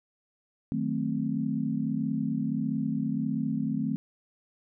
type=chord; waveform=sine; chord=D# diminished seventh; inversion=none; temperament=equal; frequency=155.56 / 185 / 220 / 261.6 Hz; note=D#3 / F#3 / A3 / C4; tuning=0 / 0 / 0 / 0 cents; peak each=-33 / -36 / -30 / -31 dBFS; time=0.72-3.96 s; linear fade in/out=0 ms; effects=none